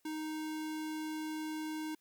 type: tone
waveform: square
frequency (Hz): 311.1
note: D#4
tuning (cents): 0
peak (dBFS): -38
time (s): 0.05-1.95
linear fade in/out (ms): 5
effects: white hiss -75 dBFS RMS until 2 s